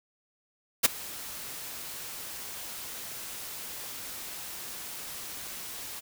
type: noise with ADSR envelope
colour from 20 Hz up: white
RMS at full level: -17 dBFS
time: 0.83-6.01 s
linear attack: 22 ms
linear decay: 14 ms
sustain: -23 dB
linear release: 25 ms
effects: none